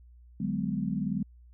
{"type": "chord", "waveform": "sine", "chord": "G# half-diminished seventh", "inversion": "second", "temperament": "just", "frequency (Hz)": [149.51, 186.89, 207.7, 249.2], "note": ["D3", "F#3", "G#3", "B3"], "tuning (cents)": [31, 18, 0, 16], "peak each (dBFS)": [-36, -32, -32, -35], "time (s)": [0.4, 1.23], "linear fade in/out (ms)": 5, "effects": ["added 60 Hz sine -51 dBFS peak until 1.53 s"]}